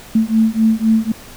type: beating tone pair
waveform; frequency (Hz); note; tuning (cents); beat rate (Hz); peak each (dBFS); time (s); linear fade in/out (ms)
sine; 220 / 223.9; A3 / A3; 0 / +30; 3.9; -14; 0.15-1.12; 5
effects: pink hiss -38 dBFS RMS until 1.36 s